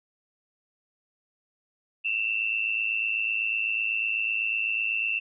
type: tone pair together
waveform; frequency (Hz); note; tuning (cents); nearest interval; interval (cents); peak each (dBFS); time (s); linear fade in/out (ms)
sine; 2637 / 2745; E7 / F7; 0 / -31; minor second; 69; -27 / -28; 2.04-5.2; 20
effects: none